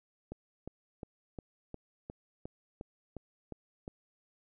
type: click train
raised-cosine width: 2 ms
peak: -28 dBFS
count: 11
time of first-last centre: 0.32-3.879 s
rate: 2.81 Hz
effects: none